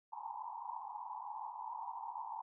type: band-pass noise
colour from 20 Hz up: pink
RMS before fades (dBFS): -45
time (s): 0.12-2.42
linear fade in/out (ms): 10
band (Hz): 830 to 1000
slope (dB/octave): 96
effects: none